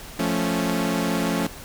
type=chord; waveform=sawtooth; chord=F augmented; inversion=none; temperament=equal; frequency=174.61 / 220 / 277.2 Hz; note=F3 / A3 / C#4; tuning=0 / 0 / 0 cents; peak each=-22 dBFS; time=0.19-1.47 s; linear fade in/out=5 ms; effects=pink hiss -40 dBFS RMS until 1.64 s